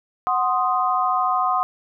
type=chord; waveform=sine; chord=C diminished; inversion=second; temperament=equal; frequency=740 / 1046.5 / 1244.5 Hz; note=Gb5 / C6 / Eb6; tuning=0 / 0 / 0 cents; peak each=-22 dBFS; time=0.27-1.63 s; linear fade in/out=0 ms; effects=none